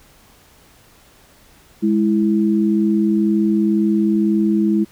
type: tone pair together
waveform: sine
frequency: 207.6 / 329.6 Hz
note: G#3 / E4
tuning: 0 / 0 cents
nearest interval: minor sixth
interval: 800 cents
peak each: -15 / -17 dBFS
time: 1.82-4.85 s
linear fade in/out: 20 ms
effects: pink hiss -50 dBFS RMS until 4.91 s